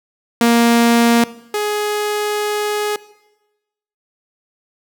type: tone pair in turn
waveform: sawtooth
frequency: 234.3 / 418.3 Hz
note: A#3 / G#4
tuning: +9 / +12 cents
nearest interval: minor seventh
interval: 1003 cents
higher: second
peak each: -6 / -13 dBFS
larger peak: first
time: 0.41-1.24 / 1.54-2.96 s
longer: second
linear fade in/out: 2 ms
effects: noise-tail reverb RT60 1.0 s tail -19 dB re dry